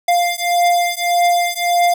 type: beating tone pair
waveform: square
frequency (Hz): 698.5 / 700.2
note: F5 / F5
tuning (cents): 0 / +4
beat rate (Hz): 1.7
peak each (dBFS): -17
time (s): 0.08-1.94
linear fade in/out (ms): 5
effects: none